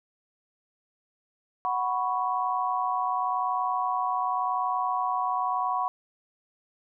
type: chord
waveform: sine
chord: F# suspended fourth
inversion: none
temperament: equal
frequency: 740 / 987.8 / 1108.7 Hz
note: F#5 / B5 / C#6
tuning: 0 / 0 / 0 cents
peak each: -29 dBFS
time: 1.65-5.88 s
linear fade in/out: 0 ms
effects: none